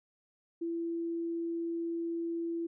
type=tone; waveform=sine; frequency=335.5 Hz; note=E4; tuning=31 cents sharp; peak=-32 dBFS; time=0.61-2.67 s; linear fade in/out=10 ms; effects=none

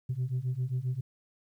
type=beating tone pair; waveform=sine; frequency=123.47 / 130.97 Hz; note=B2 / C3; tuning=0 / +2 cents; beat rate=7.5 Hz; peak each=-31 / -30 dBFS; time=0.09-1.01 s; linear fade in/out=10 ms; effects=tanh soft clip ceiling -25 dBFS + 11-bit

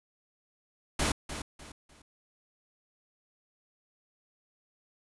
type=noise with echo; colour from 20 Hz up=pink; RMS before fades=-28 dBFS; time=0.99-1.12 s; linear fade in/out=5 ms; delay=300 ms; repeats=3; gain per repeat=-10 dB; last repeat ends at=2.02 s; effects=resampled to 24000 Hz

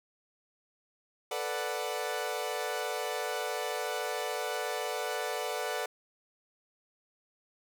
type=chord; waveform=sawtooth; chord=B minor seventh; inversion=third; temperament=equal; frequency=440 / 493.9 / 587.3 / 740 Hz; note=A4 / B4 / D5 / F#5; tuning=0 / 0 / 0 / 0 cents; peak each=-34 dBFS; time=1.31-5.86 s; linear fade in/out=5 ms; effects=none

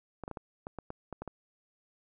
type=clicks; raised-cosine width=1 ms; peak=-25 dBFS; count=10; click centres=0.237 / 0.279 / 0.313 / 0.372 / 0.669 / 0.787 / 0.904 / 1.127 / 1.22 / 1.277 s; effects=none

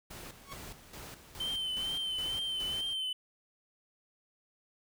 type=noise with tremolo; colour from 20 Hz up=pink; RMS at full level=-46 dBFS; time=0.1-2.94 s; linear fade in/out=10 ms; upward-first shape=square; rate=2.4 Hz; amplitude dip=65%
type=tone with exponential growth; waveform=sawtooth; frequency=1108.7 Hz; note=C#6; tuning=in tune; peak=-37 dBFS; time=0.39-0.53 s; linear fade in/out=2 ms; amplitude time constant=29 ms
type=tone with vibrato; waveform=triangle; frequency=3086 Hz; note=G7; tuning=28 cents flat; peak=-31 dBFS; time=1.4-3.13 s; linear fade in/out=5 ms; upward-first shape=triangle; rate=2.2 Hz; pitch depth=46 cents each way
effects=none

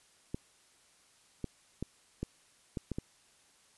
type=clicks; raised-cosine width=3 ms; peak=-22 dBFS; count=7; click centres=0.345 / 1.443 / 1.826 / 2.23 / 2.772 / 2.917 / 2.985 s; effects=white hiss -65 dBFS RMS until 3.77 s + resampled to 24000 Hz

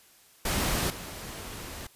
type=noise with level steps; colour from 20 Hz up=pink; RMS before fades=-28 / -40 dBFS; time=0.45-1.87 s; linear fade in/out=5 ms; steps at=0.9 s; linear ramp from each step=2 ms; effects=white hiss -58 dBFS RMS until 1.95 s + resampled to 32000 Hz

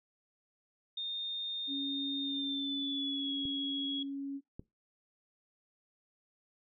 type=tone with pitch glide; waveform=sine; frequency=3652 to 3330 Hz; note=A#7 to G#7; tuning=-36 to +4 cents; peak=-35 dBFS; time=0.97-4.03 s; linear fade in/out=5 ms; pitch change=-160 cents; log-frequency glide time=2.23-3.34 s
type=tone; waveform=sine; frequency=277.2 Hz; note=C#4; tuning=in tune; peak=-36 dBFS; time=1.67-4.41 s; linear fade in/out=50 ms
type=clicks; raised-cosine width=3 ms; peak=-32 / -31 dBFS; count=2; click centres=3.454 / 4.595 s
effects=noise-tail reverb RT60 0.2 s tail -20 dB re dry

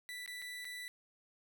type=tone with dropouts; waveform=30% pulse; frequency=1975.5 Hz; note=B6; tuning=in tune; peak=-40 dBFS; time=0.09-0.88 s; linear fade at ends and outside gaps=0 ms; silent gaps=0.261-0.277 / 0.418-0.422 / 0.646-0.652 s; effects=none

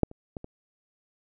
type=clicks; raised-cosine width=2 ms; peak=-7 / -30 / -22 / -26 dBFS; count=4; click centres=0.033 / 0.114 / 0.368 / 0.444 s; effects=none

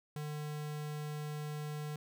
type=tone; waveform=square; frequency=150 Hz; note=D3; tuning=37 cents sharp; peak=-39 dBFS; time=0.16-1.96 s; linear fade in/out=2 ms; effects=none

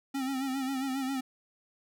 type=tone with vibrato; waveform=square; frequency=266.6 Hz; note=C4; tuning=33 cents sharp; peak=-31 dBFS; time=0.14-1.21 s; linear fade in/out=10 ms; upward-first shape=sine; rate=7.4 Hz; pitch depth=61 cents each way; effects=none

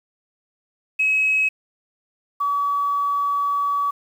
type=tone pair in turn; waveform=sine; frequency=2559 / 1139.9 Hz; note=D#7 / C#6; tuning=+48 / +48 cents; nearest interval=octave + major second; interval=1400 cents; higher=first; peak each=-15 / -18 dBFS; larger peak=first; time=0.99-1.49 / 2.4-3.91 s; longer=second; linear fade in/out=10 ms; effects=tanh soft clip ceiling -11 dBFS + 8-bit

